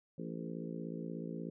harmonic tone with a mistuned harmonic, 56.6 Hz, A1, 50 cents sharp, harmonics 3 / 4 / 5 / 6 / 7 / 8 / 9, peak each -43 / -45 / -47 / -49 / -50 / -51 / -52 dBFS, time 0.18-1.5 s, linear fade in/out 5 ms, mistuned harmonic 8, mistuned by -21 cents, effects none

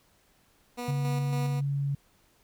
15% pulse tone with tremolo, 243.4 Hz, B3, 25 cents flat, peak -27 dBFS, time 0.77-1.61 s, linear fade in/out 20 ms, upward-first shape square, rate 3.6 Hz, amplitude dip 40%
sine tone, 140.4 Hz, C#3, 22 cents sharp, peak -26 dBFS, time 0.88-1.95 s, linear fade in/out 5 ms
effects pink hiss -65 dBFS RMS until 2.43 s

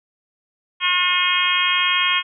harmonic tone, 359.4 Hz, F4, 50 cents sharp, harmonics 3 / 4 / 5 / 6 / 7 / 8 / 9, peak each -23 / -27 / -27 / -23 / -23 / -25 / -21 dBFS, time 0.8-2.23 s, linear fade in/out 50 ms, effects none

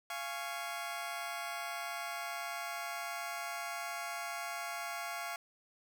20% pulse chord, Db major, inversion first, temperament just, 693 / 831.5 / 1108.7 Hz, F5 / Ab5 / Db6, -14 / +2 / 0 cents, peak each -36 / -40 / -39 dBFS, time 0.1-5.36 s, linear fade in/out 2 ms, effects none

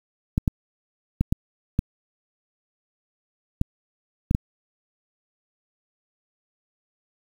clicks, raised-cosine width 5 ms, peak -7 dBFS, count 8, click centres 0.379 / 0.478 / 1.21 / 1.325 / 1.791 / 3.614 / 4.311 / 4.349 s, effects 7-bit

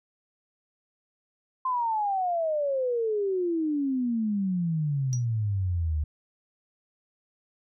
sine exponential sweep, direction down, 1046.5 to 73.42 Hz, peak -24 dBFS, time 1.65-6.04 s, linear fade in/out 5 ms
sine tone with exponential decay, 5800 Hz, F#8, 35 cents flat, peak -30 dBFS, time 5.13-5.25 s, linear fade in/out 0 ms, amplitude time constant 25 ms
effects none

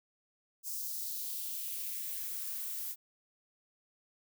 violet noise with high-pass filter sweep, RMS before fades -39 dBFS, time 0.63-2.96 s, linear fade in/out 50 ms, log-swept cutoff 6000 to 920 Hz, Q 1.8, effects none

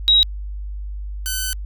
sine / 5% pulse tone pair in turn, 3828 / 1516 Hz, A#7 / F#6, +45 / +42 cents, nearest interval octave + major third, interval 1603 cents, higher first, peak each -10 / -11 dBFS, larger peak first, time 0.08-0.23 / 1.26-1.53 s, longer second, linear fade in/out 0 ms, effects added 50 Hz sine -26 dBFS peak until 1.65 s

